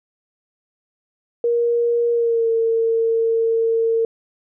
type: tone with pitch glide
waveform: sine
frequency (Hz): 472.1 to 454.7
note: A#4 to A#4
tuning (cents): +22 to -43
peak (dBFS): -15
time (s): 1.44-4.05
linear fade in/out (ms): 2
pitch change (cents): -65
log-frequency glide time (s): 2.12-2.49
effects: none